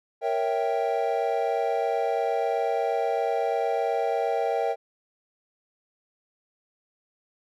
triangle chord, A# diminished seventh, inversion none, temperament equal with one note detuned, 466.2 / 554.4 / 657.4 / 784 Hz, A#4 / C#5 / E5 / G5, 0 / 0 / -5 / 0 cents, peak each -26 / -29 / -27 / -26 dBFS, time 0.21-4.76 s, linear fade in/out 50 ms, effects none

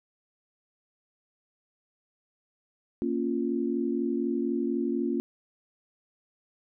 sine chord, Bb minor, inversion none, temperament equal, 233.1 / 277.2 / 349.2 Hz, Bb3 / Db4 / F4, 0 / 0 / 0 cents, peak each -30 dBFS, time 3.02-5.2 s, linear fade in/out 0 ms, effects none

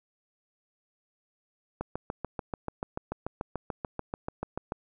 click train, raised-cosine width 1 ms, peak -18 dBFS, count 21, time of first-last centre 1.81-4.721 s, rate 6.87 Hz, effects none

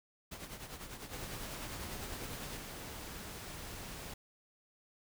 pink noise with tremolo, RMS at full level -44 dBFS, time 0.31-2.58 s, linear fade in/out 10 ms, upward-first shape triangle, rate 10 Hz, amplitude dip 70%
pink noise, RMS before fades -46 dBFS, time 1.13-4.14 s, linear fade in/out 5 ms
effects none

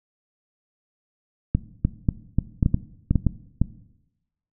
clicks, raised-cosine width 5 ms, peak -6 dBFS, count 11, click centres 1.55 / 1.85 / 2.088 / 2.386 / 2.628 / 2.661 / 2.744 / 3.11 / 3.157 / 3.267 / 3.616 s, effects noise-tail reverb RT60 0.9 s tail -17 dB re dry

